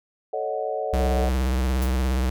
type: chord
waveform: sine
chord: D# half-diminished seventh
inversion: second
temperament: equal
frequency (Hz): 440 / 554.4 / 622.3 / 740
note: A4 / C#5 / D#5 / F#5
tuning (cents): 0 / 0 / 0 / 0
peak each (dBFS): -30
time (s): 0.33-1.29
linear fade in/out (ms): 5
type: tone with vibrato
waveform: square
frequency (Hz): 64.2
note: C2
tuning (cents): -32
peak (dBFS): -21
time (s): 0.93-2.3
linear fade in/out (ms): 5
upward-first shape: triangle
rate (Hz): 17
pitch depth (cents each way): 100
type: noise with exponential decay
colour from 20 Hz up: blue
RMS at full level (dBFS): -32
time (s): 1.82-1.97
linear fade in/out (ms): 2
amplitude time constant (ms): 32
effects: none